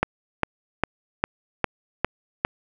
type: click train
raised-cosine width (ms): 0.5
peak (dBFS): -4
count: 7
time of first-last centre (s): 0.03-2.449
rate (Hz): 2.48
effects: none